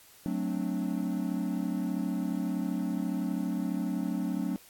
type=chord; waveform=triangle; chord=D dominant seventh; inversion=first; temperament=equal; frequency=185 / 220 / 261.6 / 293.7 Hz; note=F#3 / A3 / C4 / D4; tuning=0 / 0 / 0 / 0 cents; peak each=-31 / -33 / -33 / -33 dBFS; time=0.26-4.56 s; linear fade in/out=0 ms; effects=white hiss -56 dBFS RMS until 4.69 s + AAC 64 kbps